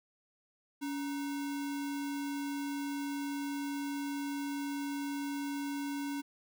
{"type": "tone with sample-and-hold", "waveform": "sine", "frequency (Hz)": 282.8, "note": "C#4", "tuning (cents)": 35, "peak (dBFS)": -34, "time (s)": [0.81, 6.22], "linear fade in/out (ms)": 20, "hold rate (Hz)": 1225, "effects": []}